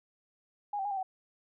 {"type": "tone with pitch steps", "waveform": "sine", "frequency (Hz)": [823, 775, 822, 783, 756], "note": ["G#5", "G5", "G#5", "G5", "F#5"], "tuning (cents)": [-16, -20, -18, -2, 37], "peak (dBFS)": -31, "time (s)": [0.73, 1.03], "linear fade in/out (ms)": 5, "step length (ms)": 60, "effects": []}